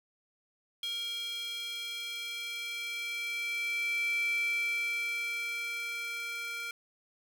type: tone with high-pass filter sweep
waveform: square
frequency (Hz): 466.2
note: A#4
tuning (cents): 0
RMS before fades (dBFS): -35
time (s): 0.83-6.71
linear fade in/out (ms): 2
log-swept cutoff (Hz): 3100 to 1900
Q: 9.1
effects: none